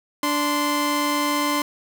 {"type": "tone pair together", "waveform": "sawtooth", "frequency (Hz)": [291.8, 1040], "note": ["D4", "C6"], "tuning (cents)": [-11, -11], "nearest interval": "octave + minor seventh", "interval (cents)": 2200, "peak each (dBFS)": -19, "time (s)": [0.23, 1.62], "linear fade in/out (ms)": 2, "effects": []}